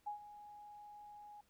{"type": "tone with ADSR envelope", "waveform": "sine", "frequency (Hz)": 830.6, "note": "G#5", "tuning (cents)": 0, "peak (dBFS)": -38, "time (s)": [0.06, 1.41], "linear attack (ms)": 14, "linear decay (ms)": 110, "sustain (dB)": -14, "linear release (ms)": 5, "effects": ["pink hiss -75 dBFS RMS until 1.49 s"]}